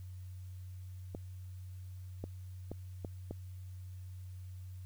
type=clicks; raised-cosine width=2 ms; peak=-27 dBFS; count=5; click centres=1.149 / 2.24 / 2.716 / 3.048 / 3.31 s; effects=added 92 Hz sine -44 dBFS peak until 4.85 s + white hiss -68 dBFS RMS until 4.85 s